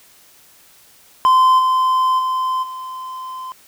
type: tone with level steps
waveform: triangle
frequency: 1032 Hz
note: C6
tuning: 24 cents flat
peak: -7 / -11 / -15 / -25 dBFS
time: 1.25-3.52 s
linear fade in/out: 0 ms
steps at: 1.58 / 2.18 / 2.62 s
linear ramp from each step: 20 ms
effects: white hiss -49 dBFS RMS until 3.67 s